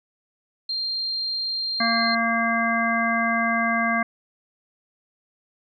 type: tone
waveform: sine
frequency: 4186 Hz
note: C8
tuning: in tune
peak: -24 dBFS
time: 0.69-2.15 s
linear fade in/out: 5 ms
type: harmonic tone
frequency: 230 Hz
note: A#3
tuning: 23 cents flat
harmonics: 1 / 3 / 5 / 7 / 9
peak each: -26 / -26 / -26 / -26 / -26 dBFS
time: 1.8-4.03 s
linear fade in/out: 5 ms
effects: none